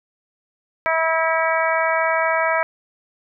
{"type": "harmonic tone", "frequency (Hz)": 324.2, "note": "E4", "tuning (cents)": -29, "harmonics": [2, 3, 4, 5, 6, 7], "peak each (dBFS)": [-21, -23, -24, -25, -26, -26], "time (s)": [0.86, 2.63], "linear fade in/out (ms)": 0, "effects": []}